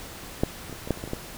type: clicks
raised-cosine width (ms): 2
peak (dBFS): -7 / -26 / -23 / -21 / -9 / -25 / -21 / -23 / -14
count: 9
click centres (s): 0.435 / 0.697 / 0.727 / 0.875 / 0.907 / 0.974 / 1.039 / 1.076 / 1.134
effects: pink hiss -41 dBFS RMS until 1.37 s